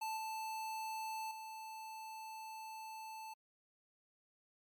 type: tone with level steps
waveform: square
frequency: 880 Hz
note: A5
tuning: in tune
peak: -39 / -41 / -47 dBFS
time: 0.01-3.34 s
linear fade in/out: 10 ms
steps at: 0.17 / 1.31 s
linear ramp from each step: 2 ms
effects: MP3 96 kbps